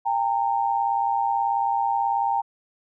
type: tone pair together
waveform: sine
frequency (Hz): 798.6 / 917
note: G5 / A#5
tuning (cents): +32 / -29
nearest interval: major second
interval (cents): 239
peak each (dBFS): -23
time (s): 0.05-2.42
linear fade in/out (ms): 20
effects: none